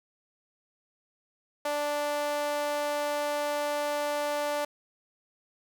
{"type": "tone with high-pass filter", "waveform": "sawtooth", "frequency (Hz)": 293.2, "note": "D4", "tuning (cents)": -3, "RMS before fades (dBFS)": -30, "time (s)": [1.65, 4.65], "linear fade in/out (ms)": 5, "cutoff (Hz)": 650, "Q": 2.7, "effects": []}